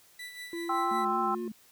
30% pulse tone with tremolo, 1975.5 Hz, B6, in tune, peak -36 dBFS, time 0.19-1.05 s, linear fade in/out 5 ms, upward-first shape sine, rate 5.4 Hz, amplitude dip 55%
triangle tone with pitch glide, 340 to 356.3 Hz, F4 to F4, -46 to +35 cents, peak -32 dBFS, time 0.53-1.48 s, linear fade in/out 2 ms, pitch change +81 cents, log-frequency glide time 0.81-0.98 s
sine chord, C major, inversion second, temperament equal, 784 / 1046.5 / 1318.5 Hz, G5 / C6 / E6, 0 / 0 / 0 cents, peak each -31 dBFS, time 0.69-1.35 s, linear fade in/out 5 ms
sine tone with vibrato, 220 Hz, A3, in tune, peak -36 dBFS, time 0.91-1.52 s, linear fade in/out 5 ms, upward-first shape triangle, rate 4.4 Hz, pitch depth 83 cents each way
effects white hiss -60 dBFS RMS until 1.71 s

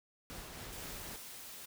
pink noise with tremolo, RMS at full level -46 dBFS, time 0.3-1.16 s, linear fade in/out 0 ms, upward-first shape triangle, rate 3.9 Hz, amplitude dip 30%
white noise, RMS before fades -49 dBFS, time 0.72-1.66 s, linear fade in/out 10 ms
effects none

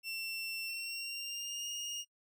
25% pulse tone with pitch glide, 2700 to 2846 Hz, E7 to F7, +41 to +32 cents, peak -35 dBFS, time 0.03-2.05 s, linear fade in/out 50 ms, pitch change +91 cents, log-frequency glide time 0.66-1.68 s, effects noise-tail reverb RT60 0.1 s tail -19 dB re dry

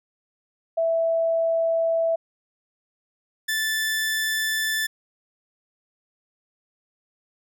sine / sawtooth tone pair in turn, 659.3 / 1756.1 Hz, E5 / A6, 0 / -4 cents, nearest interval octave + perfect fourth, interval 1696 cents, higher second, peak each -19 dBFS, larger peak neither, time 0.77-2.16 / 3.48-4.87 s, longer neither, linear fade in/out 10 ms, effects none

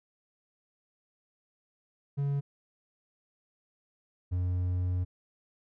triangle tone pair in turn, 140.9 / 90.1 Hz, C#3 / F#2, +29 / -45 cents, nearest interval minor sixth, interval 774 cents, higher first, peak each -25 dBFS, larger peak neither, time 2.17-2.41 / 4.31-5.05 s, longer second, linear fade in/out 20 ms, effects none

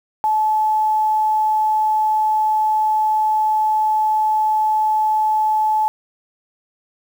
sine tone with quantisation, 863 Hz, A5, 34 cents flat, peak -14 dBFS, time 0.24-5.88 s, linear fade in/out 0 ms, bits 7, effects none

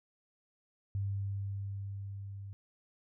sine tone with level ramp, 99.1 Hz, G2, 19 cents sharp, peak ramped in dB -31 to -42 dBFS, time 0.95-2.53 s, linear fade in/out 0 ms, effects none

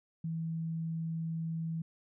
sine tone, 163.2 Hz, E3, 17 cents flat, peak -33 dBFS, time 0.24-1.82 s, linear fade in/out 5 ms, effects none

